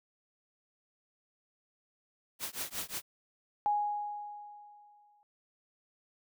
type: noise with tremolo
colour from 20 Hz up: white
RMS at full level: -35 dBFS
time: 2.39-3.02 s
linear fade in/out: 50 ms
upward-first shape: triangle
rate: 5.6 Hz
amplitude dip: 100%
type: tone with exponential decay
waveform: sine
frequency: 829 Hz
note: G#5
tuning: 3 cents flat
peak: -25 dBFS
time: 3.66-5.23 s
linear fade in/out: 0 ms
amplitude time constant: 340 ms
effects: none